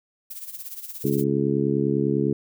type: noise with tremolo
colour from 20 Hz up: violet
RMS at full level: -34 dBFS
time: 0.3-1.24 s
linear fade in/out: 10 ms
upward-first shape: sine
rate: 17 Hz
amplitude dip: 70%
type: harmonic tone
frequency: 70 Hz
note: C#2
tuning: 18 cents sharp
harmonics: 2 / 3 / 4 / 5 / 6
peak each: -26 / -26 / -26 / -26 / -26 dBFS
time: 1.04-2.33 s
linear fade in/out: 5 ms
effects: none